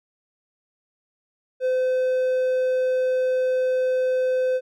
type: tone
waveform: triangle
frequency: 512 Hz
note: C5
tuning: 38 cents flat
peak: -17 dBFS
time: 1.6-4.61 s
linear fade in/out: 50 ms
effects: none